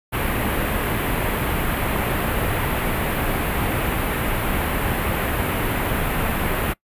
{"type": "band-stop noise", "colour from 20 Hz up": "pink", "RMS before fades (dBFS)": -22, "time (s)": [0.12, 6.74], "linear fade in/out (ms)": 20, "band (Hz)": [2800, 12000], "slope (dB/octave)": 24, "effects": ["noise-tail reverb RT60 0.1 s tail -23 dB re dry", "resampled to 32000 Hz"]}